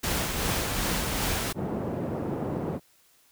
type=noise with tremolo; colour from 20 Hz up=pink; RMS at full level=-27 dBFS; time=0.03-1.53 s; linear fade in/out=10 ms; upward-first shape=sine; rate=2.6 Hz; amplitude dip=30%
type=band-pass noise; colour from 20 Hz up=pink; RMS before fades=-31 dBFS; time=1.54-2.8 s; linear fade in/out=50 ms; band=140 to 560 Hz; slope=12 dB/octave
effects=white hiss -62 dBFS RMS until 3.31 s